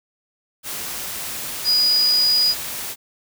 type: tone in noise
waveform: sine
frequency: 4919 Hz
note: D#8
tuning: 21 cents flat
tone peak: -14 dBFS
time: 1.64-2.55 s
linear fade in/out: 50 ms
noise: white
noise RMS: -29 dBFS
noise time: 0.63-2.96 s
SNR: +12 dB
effects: none